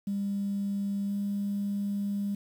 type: tone with pitch glide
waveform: sine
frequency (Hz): 200 to 201.7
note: G3 to G3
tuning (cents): +35 to +50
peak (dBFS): -27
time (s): 0.07-2.35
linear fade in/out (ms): 5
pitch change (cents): +15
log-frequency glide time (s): 1.07-1.12
effects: tanh soft clip ceiling -24 dBFS + 9-bit